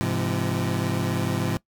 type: chord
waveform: 25% pulse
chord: F minor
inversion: first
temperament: equal with one note detuned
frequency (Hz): 103.83 / 130.81 / 170.33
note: Ab2 / C3 / F3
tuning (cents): 0 / 0 / -43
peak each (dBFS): -24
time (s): 0.01-1.57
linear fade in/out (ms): 0
effects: noise-tail reverb RT60 0.1 s tail -20 dB re dry